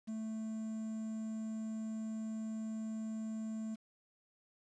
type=tone with quantisation; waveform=triangle; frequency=220 Hz; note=A3; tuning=in tune; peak=-36 dBFS; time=0.07-3.76 s; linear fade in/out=20 ms; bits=10; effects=resampled to 22050 Hz